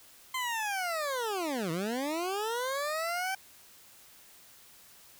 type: linear two-way sweep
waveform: 20% pulse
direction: down then up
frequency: 1046.5 to 155.56 to 778 Hz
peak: -26 dBFS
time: 0.34-3.35 s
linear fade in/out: 5 ms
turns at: 1.71 s
effects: white hiss -56 dBFS RMS until 5.19 s